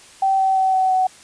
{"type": "tone with pitch steps", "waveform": "sine", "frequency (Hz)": [773, 766.8, 760.6, 754.5, 748.4], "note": ["G5", "G5", "F#5", "F#5", "F#5"], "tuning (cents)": [-24, -38, 48, 34, 20], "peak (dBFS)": -14, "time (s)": [0.22, 1.07], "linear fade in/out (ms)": 5, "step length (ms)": 170, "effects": ["white hiss -45 dBFS RMS until 1.23 s", "resampled to 22050 Hz"]}